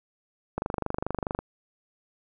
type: click train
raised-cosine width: 1 ms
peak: -14 dBFS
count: 21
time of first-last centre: 0.58-1.39 s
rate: 24.7 Hz
effects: none